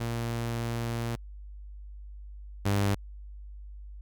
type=tone pair in turn; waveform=sawtooth; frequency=116.9 / 100.47 Hz; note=A#2 / G2; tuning=+5 / +43 cents; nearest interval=minor third; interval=262 cents; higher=first; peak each=-26 / -20 dBFS; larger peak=second; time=0-1.16 / 2.65-2.95 s; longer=first; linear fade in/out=10 ms; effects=added 50 Hz sine -41 dBFS peak until 4.01 s